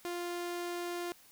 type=tone; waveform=sawtooth; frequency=349.4 Hz; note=F4; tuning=1 cent sharp; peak=-32 dBFS; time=0.05-1.12 s; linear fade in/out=0 ms; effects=white hiss -60 dBFS RMS until 1.31 s